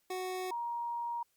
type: tone pair in turn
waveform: 25% pulse / sine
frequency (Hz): 370 / 943.7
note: F#4 / A#5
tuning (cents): 0 / +21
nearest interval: octave + major third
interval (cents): 1621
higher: second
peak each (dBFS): -32 / -34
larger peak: first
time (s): 0.1-0.51 / 0.51-1.23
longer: second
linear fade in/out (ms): 5
effects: white hiss -75 dBFS RMS until 1.36 s + Opus 48 kbps